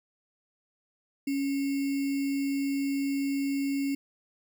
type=tone with sample-and-hold; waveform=sine; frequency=277.2 Hz; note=C#4; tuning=in tune; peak=-26 dBFS; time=1.27-3.95 s; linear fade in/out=5 ms; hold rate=2450 Hz; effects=none